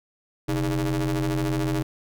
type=ring-modulated tone; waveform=35% pulse; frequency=91.9 Hz; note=F#2; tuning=11 cents flat; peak=-18 dBFS; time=0.48-1.83 s; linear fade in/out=10 ms; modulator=223 Hz; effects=none